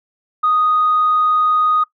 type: tone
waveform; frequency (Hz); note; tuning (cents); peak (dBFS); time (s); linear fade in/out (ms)
sine; 1243; D#6; -2; -11; 0.43-1.84; 10
effects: noise-tail reverb RT60 0.1 s tail -19 dB re dry + tanh soft clip ceiling -7 dBFS